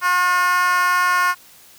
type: tone with high-pass filter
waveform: 10% pulse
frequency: 359.5 Hz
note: F#4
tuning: 50 cents flat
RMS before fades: -17 dBFS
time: 0.01-1.35 s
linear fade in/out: 50 ms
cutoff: 1200 Hz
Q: 5.8
effects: white hiss -47 dBFS RMS until 1.78 s